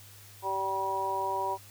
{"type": "harmonic tone", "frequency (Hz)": 193.2, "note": "G3", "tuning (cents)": -25, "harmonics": [2, 3, 4, 5], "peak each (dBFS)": [-37, -38, -36, -30], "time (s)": [0.42, 1.58], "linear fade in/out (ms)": 50, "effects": ["added 101 Hz sine -53 dBFS peak until 1.7 s", "white hiss -53 dBFS RMS until 1.7 s"]}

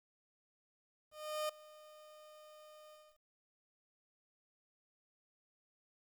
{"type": "tone with ADSR envelope", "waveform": "30% pulse", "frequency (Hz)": 611, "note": "D#5", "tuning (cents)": -32, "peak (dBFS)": -32, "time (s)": [1.11, 3.2], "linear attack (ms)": 380, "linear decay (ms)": 6, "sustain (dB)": -22, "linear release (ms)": 260, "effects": ["12-bit"]}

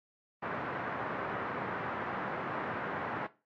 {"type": "band-pass noise", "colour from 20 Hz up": "white", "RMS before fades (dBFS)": -37, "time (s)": [0.42, 3.27], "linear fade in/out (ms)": 10, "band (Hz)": [110, 1600], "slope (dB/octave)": 24, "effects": ["noise-tail reverb RT60 0.3 s tail -17 dB re dry", "AAC 64 kbps"]}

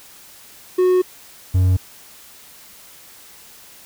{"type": "tone pair in turn", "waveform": "triangle", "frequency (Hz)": [366.1, 92.06], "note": ["F#4", "F#2"], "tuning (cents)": [-18, -8], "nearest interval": "2 octaves", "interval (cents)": 2390, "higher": "first", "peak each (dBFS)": -10, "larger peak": "neither", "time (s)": [[0.78, 1.02], [1.54, 1.77]], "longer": "first", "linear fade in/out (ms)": 10, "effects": ["white hiss -44 dBFS RMS until 3.85 s"]}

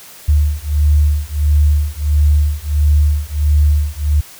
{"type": "beating tone pair", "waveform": "sine", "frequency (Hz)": [73.42, 74.92], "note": ["D2", "D2"], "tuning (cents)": [0, 35], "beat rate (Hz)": 1.5, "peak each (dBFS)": -13, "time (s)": [0.28, 4.21], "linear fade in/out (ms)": 10, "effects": ["white hiss -38 dBFS RMS until 4.39 s"]}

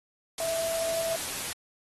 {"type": "tone in noise", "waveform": "sine", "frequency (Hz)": 659.3, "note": "E5", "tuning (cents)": 0, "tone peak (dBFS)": -28, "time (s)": [0.4, 1.16], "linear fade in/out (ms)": 2, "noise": "white", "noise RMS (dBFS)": -34, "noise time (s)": [0.38, 1.53], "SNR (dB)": 3, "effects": ["AAC 32 kbps"]}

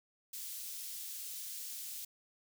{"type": "high-pass noise", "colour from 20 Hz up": "white", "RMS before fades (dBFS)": -44, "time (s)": [0.33, 2.05], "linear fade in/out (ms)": 5, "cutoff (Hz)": 4000, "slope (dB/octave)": 12, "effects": []}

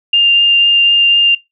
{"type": "tone with vibrato", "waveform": "sine", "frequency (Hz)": 2800, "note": "F7", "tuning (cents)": 4, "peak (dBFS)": -6, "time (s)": [0.13, 1.35], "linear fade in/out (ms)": 5, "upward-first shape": "triangle", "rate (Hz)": 4, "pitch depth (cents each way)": 9, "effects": ["noise-tail reverb RT60 0.2 s tail -23 dB re dry"]}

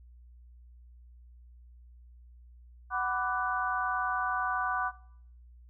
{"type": "harmonic tone with a mistuned harmonic", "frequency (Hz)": 248.4, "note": "B3", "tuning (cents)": 10, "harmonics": [3, 4, 5, 6], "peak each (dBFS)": [-34, -36, -32, -33], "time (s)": [2.9, 4.92], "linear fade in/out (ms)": 50, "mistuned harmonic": 5, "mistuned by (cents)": -100, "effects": ["noise-tail reverb RT60 0.6 s tail -19 dB re dry", "added 60 Hz sine -51 dBFS peak until 5.69 s"]}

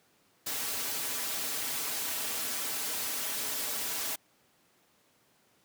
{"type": "noise with comb filter", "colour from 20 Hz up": "white", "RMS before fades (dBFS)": -34, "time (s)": [0.46, 4.16], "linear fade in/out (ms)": 10, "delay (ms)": 5.6, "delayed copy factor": -1, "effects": ["pink hiss -67 dBFS RMS until 5.64 s", "high-pass 150 Hz 12 dB/octave"]}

